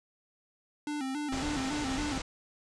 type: tone with vibrato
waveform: square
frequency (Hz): 280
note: C#4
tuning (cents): +18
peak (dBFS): -33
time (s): 0.87-2.18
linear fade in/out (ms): 2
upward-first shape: square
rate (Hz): 3.6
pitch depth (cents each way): 99
type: low-pass noise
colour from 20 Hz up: pink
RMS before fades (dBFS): -37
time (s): 1.32-2.22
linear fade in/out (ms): 5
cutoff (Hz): 8000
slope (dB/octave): 48
effects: resampled to 24000 Hz